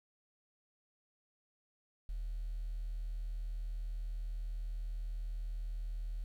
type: tone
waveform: sine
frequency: 40 Hz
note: D#1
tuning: 49 cents sharp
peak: -35 dBFS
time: 2.09-6.24 s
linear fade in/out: 0 ms
effects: tanh soft clip ceiling -34 dBFS + 11-bit